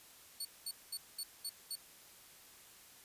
20% pulse tone bursts, 4435 Hz, C#8, in tune, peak -33 dBFS, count 6, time 0.4-1.756 s, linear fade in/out 5 ms, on 51 ms, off 210 ms, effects white hiss -59 dBFS RMS until 3.04 s + resampled to 32000 Hz

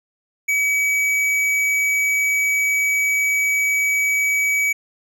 sine tone with tanh clipping, 2277 Hz, C#7, 46 cents sharp, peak -18 dBFS, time 0.48-4.73 s, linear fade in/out 10 ms, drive 13 dB, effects none

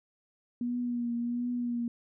sine tone with vibrato, 240.3 Hz, B3, 47 cents flat, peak -29 dBFS, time 0.61-1.88 s, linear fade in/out 2 ms, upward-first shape triangle, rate 1.4 Hz, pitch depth 35 cents each way, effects none

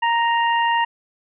harmonic tone, 932.3 Hz, A#5, in tune, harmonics 1 / 2 / 3, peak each -17 / -23 / -27 dBFS, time 0.02-0.85 s, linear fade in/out 10 ms, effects none

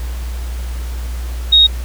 sine tone, 3752 Hz, A#7, 11 cents sharp, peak -5 dBFS, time 1.52-1.67 s, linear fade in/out 10 ms, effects added 60 Hz sine -20 dBFS peak until 1.84 s + pink hiss -36 dBFS RMS until 1.84 s

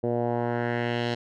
10% pulse tone with low-pass filter sweep, 119.3 Hz, A#2, 41 cents sharp, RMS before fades -27 dBFS, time 0.03-1.15 s, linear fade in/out 10 ms, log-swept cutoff 500 to 4200 Hz, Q 1.8, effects none

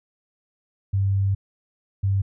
sine tone pair in turn, 98 / 98 Hz, G2 / G2, 0 / 0 cents, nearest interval unison, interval 0 cents, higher neither, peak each -18 / -18 dBFS, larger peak neither, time 0.93-1.35 / 2.03-2.22 s, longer first, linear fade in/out 10 ms, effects none

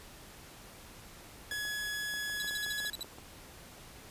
sawtooth tone, 1688 Hz, G#6, 28 cents sharp, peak -31 dBFS, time 1.51-2.9 s, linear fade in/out 2 ms
clicks, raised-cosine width 1 ms, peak -35 dBFS, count 12, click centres 1.521 / 1.652 / 2.139 / 2.298 / 2.445 / 2.51 / 2.664 / 2.803 / 2.849 / 2.994 / 3.045 / 3.185 s
sawtooth tone bursts, 3951 Hz, B7, in tune, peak -33 dBFS, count 9, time 2.4-3.029 s, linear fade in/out 0 ms, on 21 ms, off 55 ms
effects pink hiss -52 dBFS RMS until 4.1 s + resampled to 32000 Hz

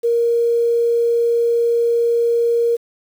sine tone with quantisation, 468.8 Hz, A#4, 10 cents sharp, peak -13 dBFS, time 0.03-2.77 s, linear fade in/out 20 ms, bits 7, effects none

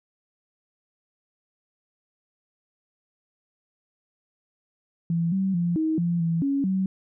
sine tone with pitch steps, 167.8 / 191.8 / 172.6 / 316.6 / 171.7 / 166 / 277.7 / 189.8 Hz, E3 / G3 / F3 / D#4 / F3 / E3 / C#4 / F#3, +31 / -37 / -20 / +30 / -29 / +12 / +3 / +44 cents, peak -21 dBFS, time 5.1-6.86 s, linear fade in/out 2 ms, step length 220 ms, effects none

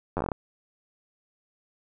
slowing click train, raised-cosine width 1 ms, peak -14 dBFS, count 9, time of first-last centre 0.17-0.318 s, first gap 10 ms, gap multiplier 1.17, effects none

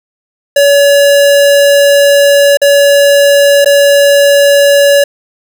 square tone with dropouts, 567 Hz, C#5, 39 cents sharp, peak -4 dBFS, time 0.56-5.04 s, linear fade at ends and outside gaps 5 ms, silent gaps 2.572-2.616 / 3.646-3.658 s, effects none

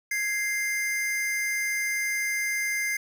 square tone pair together, 1661.2 / 2093 Hz, G#6 / C7, 0 / 0 cents, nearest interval major third, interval 400 cents, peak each -34 / -27 dBFS, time 0.11-2.97 s, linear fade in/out 5 ms, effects none

